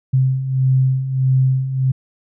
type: beating tone pair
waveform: sine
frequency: 130 / 131.6 Hz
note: C3 / C3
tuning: -11 / +10 cents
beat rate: 1.6 Hz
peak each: -20 / -14 dBFS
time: 0.13-1.92 s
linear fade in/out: 10 ms
effects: none